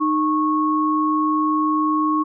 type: tone pair together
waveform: sine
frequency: 307.6 / 1100 Hz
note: D#4 / C#6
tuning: -20 / -14 cents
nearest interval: octave + minor seventh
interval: 2206 cents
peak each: -19 dBFS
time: 0-2.24 s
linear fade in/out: 20 ms
effects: none